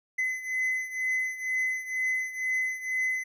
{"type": "beating tone pair", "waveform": "triangle", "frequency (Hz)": [2031, 2033.1], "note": ["B6", "B6"], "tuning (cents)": [48, 50], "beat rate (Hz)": 2.1, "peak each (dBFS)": [-27, -31], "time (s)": [0.18, 3.24], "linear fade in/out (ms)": 10, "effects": []}